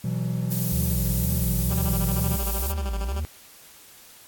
triangle chord, B suspended fourth, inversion none, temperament equal with one note detuned, 123.47 / 164.81 / 187.25 Hz, B2 / E3 / F#3, 0 / 0 / +21 cents, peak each -25 / -27 / -28 dBFS, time 0.04-2.36 s, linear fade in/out 5 ms
violet noise, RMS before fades -29 dBFS, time 0.5-2.73 s, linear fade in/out 20 ms
triangle tone with vibrato, 64.2 Hz, C2, 32 cents flat, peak -23 dBFS, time 0.72-3.25 s, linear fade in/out 0 ms, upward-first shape sine, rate 2.1 Hz, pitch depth 290 cents each way
10% pulse tone with tremolo, 196 Hz, G3, in tune, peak -24 dBFS, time 1.7-3.21 s, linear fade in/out 20 ms, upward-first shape square, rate 13 Hz, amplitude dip 70%
effects white hiss -49 dBFS RMS until 4.27 s + AAC 64 kbps

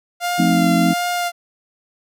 sawtooth tone with vibrato, 698.5 Hz, F5, in tune, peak -15 dBFS, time 0.2-1.32 s, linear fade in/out 50 ms, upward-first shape sine, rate 1.4 Hz, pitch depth 23 cents each way
sine chord, F dominant seventh, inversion none, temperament equal with one note detuned, 174.61 / 220 / 261.6 / 314.6 Hz, F3 / A3 / C4 / Eb4, 0 / 0 / 0 / +19 cents, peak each -17 / -20 / -19 / -20 dBFS, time 0.38-0.94 s, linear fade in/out 20 ms
effects none

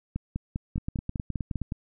two click trains, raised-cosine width 5 ms, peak -18 / -17 dBFS, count 10 / 8, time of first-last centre 0.78-1.721 / 0.16-1.557 s, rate 9.56 / 5.01 Hz, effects none

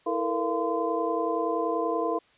sine tone cluster, 327.8 / 444 / 474.5 / 686 / 1026 Hz, E4 / A4 / A#4 / F5 / C6, -10 / +16 / +31 / -31 / -34 cents, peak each -31 dBFS, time 0.06-2.19 s, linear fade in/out 10 ms, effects white hiss -61 dBFS RMS until 2.37 s + resampled to 8000 Hz

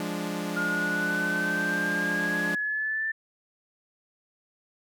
sawtooth chord, D diminished, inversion first, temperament equal, 174.61 / 207.7 / 293.7 Hz, F3 / Ab3 / D4, 0 / 0 / 0 cents, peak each -30 dBFS, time 0-2.55 s, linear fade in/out 2 ms
sine exponential sweep, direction up, 1420 to 1778 Hz, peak -26 dBFS, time 0.56-3.12 s, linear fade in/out 10 ms
effects none

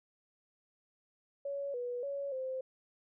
sine tone with pitch steps, 561 / 488.4 / 560 / 521 Hz, C#5 / B4 / C#5 / C5, +21 / -19 / +18 / -7 cents, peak -35 dBFS, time 1.45-2.61 s, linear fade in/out 5 ms, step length 290 ms, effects none

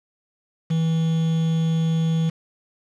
triangle tone with quantisation, 162.5 Hz, E3, 24 cents flat, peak -16 dBFS, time 0.7-2.3 s, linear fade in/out 10 ms, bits 6, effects low-pass 6000 Hz 12 dB/octave

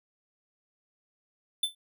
square tone with exponential decay, 3527 Hz, A7, 3 cents sharp, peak -22 dBFS, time 1.63-1.75 s, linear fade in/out 5 ms, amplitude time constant 24 ms, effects none

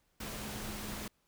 sine tone in noise, 210 Hz, G#3, 19 cents sharp, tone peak -46 dBFS, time 0.2-1.08 s, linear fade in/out 5 ms, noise pink, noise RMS -42 dBFS, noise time 0.2-1.08 s, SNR -7 dB, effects pink hiss -75 dBFS RMS until 1.27 s

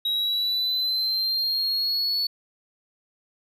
triangle linear sweep, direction up, 3831 to 4435 Hz, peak -21 dBFS, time 0.05-2.27 s, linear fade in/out 5 ms, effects none

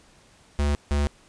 square tone pair in turn, 72.5 / 72.23 Hz, D2 / D2, -22 / -28 cents, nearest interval unison, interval 6 cents, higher first, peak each -21 dBFS, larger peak neither, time 0.59-0.75 / 0.91-1.07 s, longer neither, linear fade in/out 0 ms, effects pink hiss -56 dBFS RMS until 1.28 s + resampled to 22050 Hz

